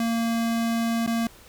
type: tone with dropouts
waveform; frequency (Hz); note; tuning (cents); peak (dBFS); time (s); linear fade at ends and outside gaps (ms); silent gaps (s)
square; 230; A#3; -23; -23; 0-1.27; 2; 1.064-1.075
effects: pink hiss -50 dBFS RMS until 1.48 s